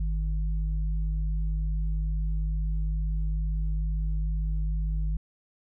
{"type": "tone pair together", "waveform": "sine", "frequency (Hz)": [51.08, 155.56], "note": ["G#1", "D#3"], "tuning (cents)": [-28, 0], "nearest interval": "octave + perfect fifth", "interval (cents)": 1928, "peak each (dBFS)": [-25, -35], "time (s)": [0, 5.17], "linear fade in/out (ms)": 5, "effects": []}